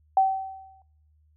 sine tone with exponential decay, 768 Hz, G5, 36 cents flat, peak -14 dBFS, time 0.17-0.82 s, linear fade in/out 2 ms, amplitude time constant 140 ms, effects noise-tail reverb RT60 0.6 s tail -23 dB re dry + added 76 Hz sine -59 dBFS peak until 1.36 s

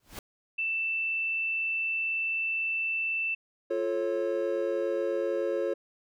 pink noise with exponential growth, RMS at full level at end -36 dBFS, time 0-0.19 s, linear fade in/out 2 ms, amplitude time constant 40 ms
sine tone, 2661 Hz, E7, 16 cents sharp, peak -27 dBFS, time 0.58-3.35 s, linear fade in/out 10 ms
triangle chord, F augmented, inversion none, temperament just, 349.2 / 436.5 / 545.7 Hz, F4 / A4 / C#5, 0 / -14 / -27 cents, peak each -30 / -30 / -28 dBFS, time 3.7-5.74 s, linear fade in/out 10 ms
effects none

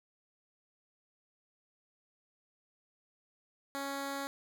10% pulse tone, 277.2 Hz, C#4, in tune, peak -28 dBFS, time 3.75-4.27 s, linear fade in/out 0 ms, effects none

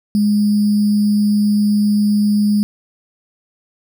sine tone with sample-and-hold, 207.6 Hz, G#3, in tune, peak -11 dBFS, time 0.15-2.63 s, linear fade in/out 0 ms, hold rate 4900 Hz, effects none

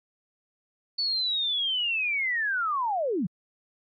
sine linear sweep, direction down, 4500 to 150 Hz, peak -24 dBFS, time 0.98-3.27 s, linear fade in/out 10 ms, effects MP3 64 kbps

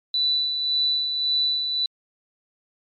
sine tone with tremolo, 3975 Hz, B7, 10 cents sharp, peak -18 dBFS, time 0.14-1.86 s, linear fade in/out 2 ms, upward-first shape sine, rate 1.8 Hz, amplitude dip 45%, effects MP3 96 kbps

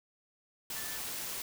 sine tone in noise, 1755 Hz, A6, 5 cents flat, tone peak -47 dBFS, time 0.76-0.98 s, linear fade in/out 2 ms, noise white, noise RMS -39 dBFS, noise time 0.7-1.42 s, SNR -11 dB, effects none

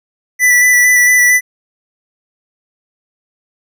square tone with vibrato, 1975.5 Hz, B6, in tune, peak -7 dBFS, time 0.39-1.41 s, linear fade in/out 50 ms, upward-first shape square, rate 4.4 Hz, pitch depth 14 cents each way, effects none

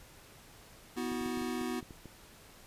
square chord, B suspended fourth, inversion none, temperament equal with one note detuned, 246.9 / 322.7 / 370 Hz, B3 / E4 / F#4, 0 / -37 / 0 cents, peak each -37 / -41 / -40 dBFS, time 0.96-1.81 s, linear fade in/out 20 ms
clicks, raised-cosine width 3 ms, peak -34 dBFS, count 9, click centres 1.118 / 1.214 / 1.261 / 1.374 / 1.416 / 1.614 / 1.828 / 1.908 / 2.057 s
effects pink hiss -56 dBFS RMS until 2.66 s + resampled to 32000 Hz

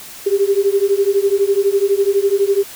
sine beating tone pair, 391.5 / 403.5 Hz, G4 / G#4, -2 / -50 cents, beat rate 12 Hz, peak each -15 dBFS, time 0.26-2.64 s, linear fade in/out 10 ms, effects white hiss -35 dBFS RMS until 2.75 s

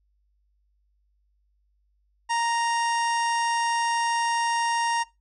harmonic tone with a mistuned harmonic, 932.3 Hz, A#5, in tune, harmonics 1 / 2 / 3 / 4 / 5 / 6 / 7 / 8 / 9 / 10, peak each -23 / -31 / -35 / -43 / -45 / -36 / -45 / -50 / -43 / -44 dBFS, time 2.29-5.04 s, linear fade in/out 20 ms, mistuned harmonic 4, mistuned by -35 cents, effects noise-tail reverb RT60 0.2 s tail -19 dB re dry + added 50 Hz sine -65 dBFS peak until 5.2 s

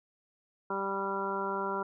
harmonic tone, 196 Hz, G3, in tune, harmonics 1 / 2 / 3 / 4 / 5 / 6 / 7, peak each -41 / -36 / -41 / -42 / -35 / -44 / -37 dBFS, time 0.7-1.83 s, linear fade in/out 5 ms, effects none

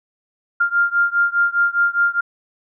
sine beating tone pair, 1396.9 / 1401.8 Hz, F6 / F6, 0 / +6 cents, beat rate 4.9 Hz, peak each -17 / -18 dBFS, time 0.6-2.21 s, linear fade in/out 10 ms, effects none

